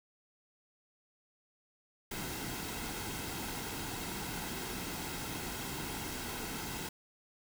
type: noise with comb filter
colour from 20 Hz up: pink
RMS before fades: -40 dBFS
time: 2.11-6.89 s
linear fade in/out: 5 ms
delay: 1.7 ms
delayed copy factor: -0.5
effects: none